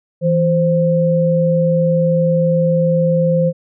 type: tone pair together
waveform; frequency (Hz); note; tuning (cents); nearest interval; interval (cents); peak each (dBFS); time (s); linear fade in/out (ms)
sine; 164.81 / 522.2; E3 / C5; 0 / -3; octave + minor sixth; 1997; -14; 0.21-3.53; 50
effects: none